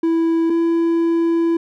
triangle tone pair in turn, 329.6 / 334 Hz, E4 / E4, 0 / +23 cents, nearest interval unison, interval 23 cents, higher second, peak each -12 dBFS, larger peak neither, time 0.03-0.5 / 0.5-1.57 s, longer second, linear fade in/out 5 ms, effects none

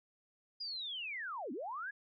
sine linear two-way sweep, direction down then up, 4945 to 220 to 1708 Hz, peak -39 dBFS, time 0.6-1.91 s, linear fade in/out 10 ms, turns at 1.52 s, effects none

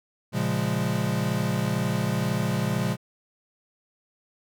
square chord, Bb minor seventh, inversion none, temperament equal, 116.54 / 138.59 / 174.61 / 207.7 Hz, Bb2 / Db3 / F3 / Ab3, 0 / 0 / 0 / 0 cents, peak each -30 dBFS, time 0.32-2.97 s, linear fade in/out 50 ms, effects none

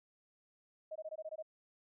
sine tone bursts, 628 Hz, D#5, 16 cents sharp, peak -40 dBFS, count 8, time 0.91-1.426 s, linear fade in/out 10 ms, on 47 ms, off 20 ms, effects none

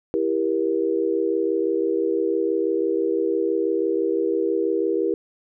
sine chord, E diminished, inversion none, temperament just, 329.6 / 395.6 / 474.7 Hz, E4 / G4 / Bb4, 0 / +16 / +31 cents, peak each -24 / -23 / -24 dBFS, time 0.14-5.14 s, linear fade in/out 0 ms, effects none

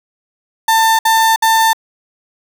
35% pulse tone bursts, 894 Hz, A5, 27 cents sharp, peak -7 dBFS, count 3, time 0.68-1.732 s, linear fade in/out 5 ms, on 310 ms, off 61 ms, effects none

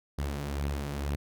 sawtooth beating tone pair, 70.7 / 72.8 Hz, C#2 / D2, +35 / -15 cents, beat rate 2.1 Hz, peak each -28 / -33 dBFS, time 0.18-1.16 s, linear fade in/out 10 ms, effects none

